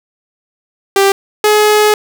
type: tone pair in turn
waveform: sawtooth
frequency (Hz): 393.3 / 422.8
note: G4 / G#4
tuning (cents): +6 / +31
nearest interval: minor second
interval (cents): 125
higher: second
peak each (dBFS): -3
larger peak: neither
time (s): 0.96-1.12 / 1.44-1.94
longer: second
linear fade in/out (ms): 2
effects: none